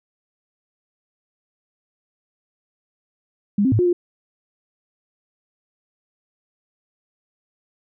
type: tone with pitch steps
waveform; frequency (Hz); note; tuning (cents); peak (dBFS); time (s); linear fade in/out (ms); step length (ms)
sine; 203.3 / 264.3 / 108.4 / 357.5 / 351.4; G#3 / C4 / A2 / F4 / F4; -37 / +18 / -25 / +41 / +11; -14; 3.58-3.93; 5; 70
effects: none